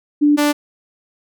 sine / sawtooth tone pair in turn, 293.7 / 293.7 Hz, D4 / D4, 0 / 0 cents, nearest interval unison, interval 0 cents, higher neither, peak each -9 dBFS, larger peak neither, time 0.21-0.37 / 0.37-0.53 s, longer neither, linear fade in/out 20 ms, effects none

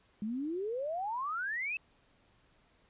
sine exponential sweep, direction up, 202.9 to 2666 Hz, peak -33 dBFS, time 0.22-1.77 s, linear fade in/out 2 ms, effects pink hiss -68 dBFS RMS until 2.89 s + resampled to 8000 Hz

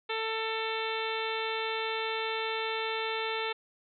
harmonic tone, 445 Hz, A4, 20 cents sharp, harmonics 1 / 2 / 3 / 4 / 5 / 6 / 7 / 8 / 9, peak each -35 / -37 / -39 / -41 / -39 / -40 / -45 / -40 / -45 dBFS, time 0.09-3.53 s, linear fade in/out 10 ms, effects none

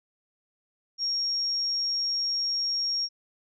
sine tone, 5570 Hz, F8, 5 cents flat, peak -25 dBFS, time 0.98-3.09 s, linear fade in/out 50 ms, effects none

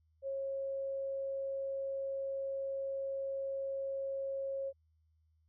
sine tone, 544 Hz, C#5, 33 cents flat, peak -35 dBFS, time 0.22-4.73 s, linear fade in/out 50 ms, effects added 79 Hz sine -69 dBFS peak until 5.48 s

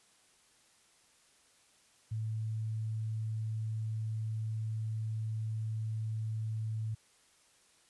sine tone, 110 Hz, A2, in tune, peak -33 dBFS, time 2.11-6.95 s, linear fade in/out 10 ms, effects white hiss -66 dBFS RMS until 7.89 s + resampled to 24000 Hz

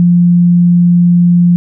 sine tone, 174.61 Hz, F3, in tune, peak -4 dBFS, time 0-1.56 s, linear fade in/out 0 ms, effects none

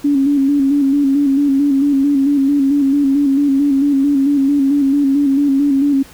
sine tone with vibrato, 279.5 Hz, C#4, 14 cents sharp, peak -10 dBFS, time 0.04-6.03 s, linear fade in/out 10 ms, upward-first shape square, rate 4.5 Hz, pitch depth 48 cents each way, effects pink hiss -41 dBFS RMS until 6.13 s

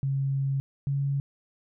sine tone pair in turn, 136.7 / 139.41 Hz, C#3 / C#3, -24 / +10 cents, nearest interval unison, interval 34 cents, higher second, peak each -24 dBFS, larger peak neither, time 0.03-0.6 / 0.87-1.2 s, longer first, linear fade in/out 0 ms, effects none

